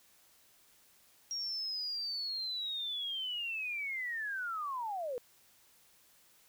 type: linear sweep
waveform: sine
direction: down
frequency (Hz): 5630 to 466.2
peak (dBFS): -35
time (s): 1.31-5.18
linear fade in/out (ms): 0
effects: white hiss -65 dBFS RMS until 6.48 s